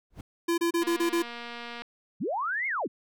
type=noise with exponential growth; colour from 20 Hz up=brown; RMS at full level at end=-32 dBFS; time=0.1-0.21 s; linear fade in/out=5 ms; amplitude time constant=22 ms
type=tone bursts; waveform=square; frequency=339.3 Hz; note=F4; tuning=50 cents flat; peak=-24 dBFS; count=6; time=0.48-1.225 s; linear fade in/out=10 ms; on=100 ms; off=29 ms
type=click train; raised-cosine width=0.3 ms; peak=-24 dBFS; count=238; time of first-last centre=0.82-1.82 s; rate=237 Hz
type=linear two-way sweep; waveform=sine; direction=up then down; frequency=125.4 to 2207 to 125.4 Hz; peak=-27 dBFS; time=2.2-2.88 s; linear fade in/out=20 ms; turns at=2.67 s
effects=none